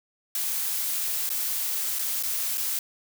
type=noise with dropouts; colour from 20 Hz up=blue; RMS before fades=-28 dBFS; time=0.35-2.79 s; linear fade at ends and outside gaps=2 ms; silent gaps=1.292-1.301 / 1.988-1.992 / 2.227-2.234 / 2.574-2.578 s; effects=none